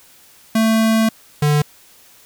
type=tone pair in turn; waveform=square; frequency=222.4 / 148.13 Hz; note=A3 / D3; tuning=+19 / +15 cents; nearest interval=perfect fifth; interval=704 cents; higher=first; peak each=-13 dBFS; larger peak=neither; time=0.55-1.09 / 1.42-1.62 s; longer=first; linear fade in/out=5 ms; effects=white hiss -48 dBFS RMS until 2.25 s